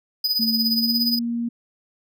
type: tone with tremolo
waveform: square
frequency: 4979 Hz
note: D#8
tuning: in tune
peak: -17 dBFS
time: 0.24-1.19 s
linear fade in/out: 5 ms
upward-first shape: triangle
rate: 17 Hz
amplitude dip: 75%
type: tone with pitch glide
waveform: sine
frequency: 225.3 to 235 Hz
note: A3 to A#3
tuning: +41 to +14 cents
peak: -22 dBFS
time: 0.39-1.49 s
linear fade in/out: 10 ms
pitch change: +73 cents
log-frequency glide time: 0.66-1.04 s
effects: none